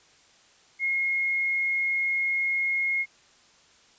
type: tone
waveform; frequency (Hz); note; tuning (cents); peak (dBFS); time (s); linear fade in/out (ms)
sine; 2154; C7; +50; -23; 0.79-3.06; 50
effects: white hiss -58 dBFS RMS until 3.98 s + resampled to 16000 Hz